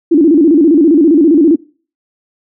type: tone with vibrato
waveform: sine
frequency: 310.1 Hz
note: D#4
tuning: 6 cents flat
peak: -4 dBFS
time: 0.11-1.56 s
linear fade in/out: 10 ms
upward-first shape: square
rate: 15 Hz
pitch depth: 140 cents each way
effects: noise-tail reverb RT60 0.4 s tail -23 dB re dry